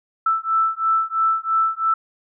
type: beating tone pair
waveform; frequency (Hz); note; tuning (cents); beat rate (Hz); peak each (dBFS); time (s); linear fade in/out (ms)
sine; 1321 / 1324; E6 / E6; +3 / +7; 3; -20; 0.26-1.94; 5
effects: none